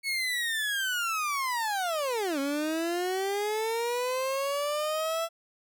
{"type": "linear two-way sweep", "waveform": "30% pulse", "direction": "down then up", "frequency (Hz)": [2217, 272, 670], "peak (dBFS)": -25, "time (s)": [0.03, 5.29], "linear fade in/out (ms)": 50, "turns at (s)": 2.39, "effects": []}